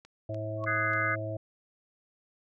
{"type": "click train", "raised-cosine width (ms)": 0.2, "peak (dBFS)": -34, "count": 4, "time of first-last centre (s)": [0.05, 0.935], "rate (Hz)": 3.39}
{"type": "harmonic tone", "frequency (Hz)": 108.1, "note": "A2", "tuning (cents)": -30, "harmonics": [1, 3, 5, 6], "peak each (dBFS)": [-35, -41, -40, -37], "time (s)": [0.29, 1.37], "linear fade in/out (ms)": 5}
{"type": "tone with exponential growth", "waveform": "sine", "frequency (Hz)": 1106, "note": "C#6", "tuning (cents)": -4, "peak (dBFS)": -31, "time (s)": [0.57, 0.65], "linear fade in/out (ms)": 5, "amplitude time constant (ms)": 17}
{"type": "chord", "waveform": "sine", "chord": "Ab dominant seventh", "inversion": "second", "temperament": "just", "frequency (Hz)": [1245.9, 1495.1, 1661.2, 2077], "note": ["Eb6", "Gb6", "Ab6", "C7"], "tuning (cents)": [2, 18, 0, -13], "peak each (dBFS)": [-32, -32, -33, -32], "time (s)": [0.66, 1.16], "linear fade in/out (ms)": 20}
{"effects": []}